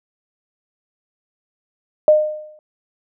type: tone with exponential decay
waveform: sine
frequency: 611 Hz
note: D#5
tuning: 32 cents flat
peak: -5 dBFS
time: 2.08-2.59 s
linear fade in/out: 1 ms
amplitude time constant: 110 ms
effects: none